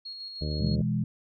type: tone with tremolo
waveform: sine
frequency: 4296 Hz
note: C8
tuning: 45 cents sharp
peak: -36 dBFS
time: 0.05-0.76 s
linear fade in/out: 10 ms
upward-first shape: square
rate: 6.5 Hz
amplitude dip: 30%
type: harmonic tone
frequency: 75.7 Hz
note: D#2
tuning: 47 cents flat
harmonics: 1 / 2 / 3 / 4 / 5 / 6 / 7 / 8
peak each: -31 / -32 / -40 / -41 / -42 / -43 / -46 / -45 dBFS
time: 0.41-0.82 s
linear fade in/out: 5 ms
type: chord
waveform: sine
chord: E major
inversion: second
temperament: equal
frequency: 123.47 / 164.81 / 207.7 Hz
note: B2 / E3 / G#3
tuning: 0 / 0 / 0 cents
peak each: -29 dBFS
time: 0.6-1.04 s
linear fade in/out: 5 ms
effects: none